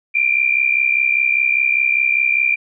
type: tone pair together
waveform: sine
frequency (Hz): 2348 / 2413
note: D7 / D7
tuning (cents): -1 / +46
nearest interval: unison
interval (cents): 47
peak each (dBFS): -16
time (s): 0.14-2.56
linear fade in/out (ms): 20
effects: none